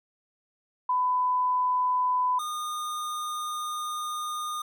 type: tone pair in turn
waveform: sine / square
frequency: 1001 / 1222 Hz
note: B5 / D#6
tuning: +23 / -32 cents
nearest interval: minor third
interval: 345 cents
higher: second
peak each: -22 / -31 dBFS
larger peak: first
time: 0.89-2.39 / 2.39-4.62 s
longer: second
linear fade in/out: 5 ms
effects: none